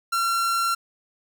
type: tone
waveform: 45% pulse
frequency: 1365 Hz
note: F6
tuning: 40 cents flat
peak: -21 dBFS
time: 0.12-0.75 s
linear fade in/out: 10 ms
effects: none